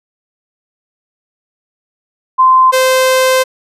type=tone pair in turn; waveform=sine / sawtooth; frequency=1037 / 518.5 Hz; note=C6 / C5; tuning=-16 / -16 cents; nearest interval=octave; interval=1200 cents; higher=first; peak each=-4 dBFS; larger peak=neither; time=2.38-2.72 / 2.72-3.44 s; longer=second; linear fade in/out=20 ms; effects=resampled to 32000 Hz

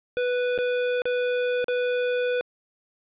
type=tone with dropouts; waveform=square; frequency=493.9 Hz; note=B4; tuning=in tune; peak=-23 dBFS; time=0.17-2.41 s; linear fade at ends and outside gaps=0 ms; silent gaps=0.578-0.587 / 1.019-1.055 / 1.643-1.683 s; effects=resampled to 8000 Hz + 10-bit

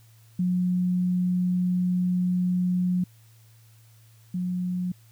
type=tone pair in turn; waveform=sine; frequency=180.4 / 180.4 Hz; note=F#3 / F#3; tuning=-44 / -44 cents; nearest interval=unison; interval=0 cents; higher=neither; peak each=-21 / -25 dBFS; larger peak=first; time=0.39-3.04 / 4.34-4.92 s; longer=first; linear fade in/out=5 ms; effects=added 112 Hz sine -52 dBFS peak until 5.11 s + white hiss -61 dBFS RMS until 5.11 s

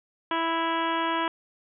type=harmonic tone with a mistuned harmonic; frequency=329.7 Hz; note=E4; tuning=in tune; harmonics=1 / 2 / 3 / 4 / 5 / 6 / 7 / 8 / 9 / 10; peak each=-31 / -34 / -27 / -34 / -34 / -40 / -40 / -43 / -39 / -39 dBFS; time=0.31-1.28 s; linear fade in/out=2 ms; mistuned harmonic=9; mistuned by=-32 cents; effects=none

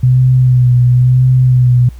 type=tone with vibrato; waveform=sine; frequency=125.8 Hz; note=B2; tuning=32 cents sharp; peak=-5 dBFS; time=0.03-1.89 s; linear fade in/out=5 ms; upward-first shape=sine; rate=0.97 Hz; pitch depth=35 cents each way; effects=added 60 Hz sine -28 dBFS peak until 1.99 s + pink hiss -47 dBFS RMS until 1.99 s

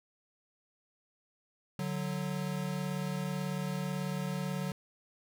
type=tone pair together; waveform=square; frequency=146.83 / 185 Hz; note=D3 / F#3; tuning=0 / 0 cents; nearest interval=major third; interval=400 cents; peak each=-37 / -36 dBFS; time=1.79-4.72 s; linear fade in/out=2 ms; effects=none

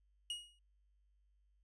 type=tone with exponential decay; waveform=45% pulse; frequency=2885 Hz; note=F#7; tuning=44 cents flat; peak=-36 dBFS; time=0.3-0.59 s; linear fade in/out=2 ms; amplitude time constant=63 ms; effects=added 50 Hz sine -70 dBFS peak until 1.63 s + resampled to 24000 Hz

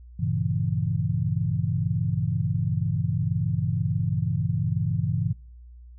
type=chord; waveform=sine; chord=G diminished seventh; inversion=none; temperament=equal; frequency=98 / 116.54 / 138.59 / 164.81 Hz; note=G2 / Bb2 / Db3 / Fb3; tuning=0 / 0 / 0 / 0 cents; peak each=-28 dBFS; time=0.19-5.33 s; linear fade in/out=10 ms; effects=noise-tail reverb RT60 0.5 s tail -25 dB re dry + added 60 Hz sine -43 dBFS peak until 5.98 s

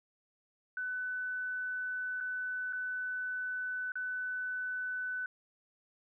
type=tone with dropouts; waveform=sine; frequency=1500 Hz; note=F#6; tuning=23 cents sharp; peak=-34 dBFS; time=0.77-5.26 s; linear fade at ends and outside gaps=2 ms; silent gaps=2.204-2.208 / 2.726-2.731 / 3.92-3.955 s; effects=none

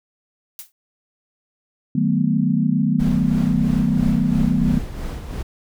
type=noise with exponential decay; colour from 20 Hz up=blue; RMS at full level=-30 dBFS; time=0.59-0.72 s; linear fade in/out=1 ms; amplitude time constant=28 ms
type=chord; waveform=sine; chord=B dominant seventh; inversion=first; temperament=equal with one note detuned; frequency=155.56 / 189.21 / 220 / 246.9 Hz; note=D#3 / F#3 / A3 / B3; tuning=0 / +39 / 0 / 0 cents; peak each=-21 dBFS; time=1.95-4.79 s; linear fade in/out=5 ms
type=noise with tremolo; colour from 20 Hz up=brown; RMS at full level=-25 dBFS; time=2.99-5.43 s; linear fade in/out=10 ms; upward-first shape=sine; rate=3 Hz; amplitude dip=50%
effects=none

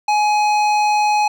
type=tone with hard clipping; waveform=sine; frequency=840 Hz; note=G#5; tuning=19 cents sharp; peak=-15 dBFS; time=0.08-1.28 s; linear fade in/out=5 ms; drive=13 dB; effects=none

